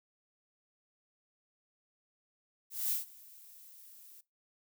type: noise with ADSR envelope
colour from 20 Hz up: violet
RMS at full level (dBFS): -31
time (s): 2.7-4.21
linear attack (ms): 210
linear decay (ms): 140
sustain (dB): -24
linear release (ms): 6
effects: noise-tail reverb RT60 0.2 s tail -20 dB re dry